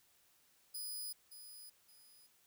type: tone with echo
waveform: 5% pulse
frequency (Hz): 4978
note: D#8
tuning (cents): 0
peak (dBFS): -35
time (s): 0.74-1.13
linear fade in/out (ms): 10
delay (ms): 570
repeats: 2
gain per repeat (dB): -10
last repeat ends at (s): 2.27
effects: white hiss -71 dBFS RMS until 2.46 s